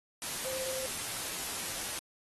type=tone in noise; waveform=sine; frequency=523.3 Hz; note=C5; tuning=in tune; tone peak=-38 dBFS; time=0.45-0.86 s; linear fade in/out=0 ms; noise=white; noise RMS=-37 dBFS; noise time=0.22-1.99 s; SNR=-4 dB; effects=AAC 32 kbps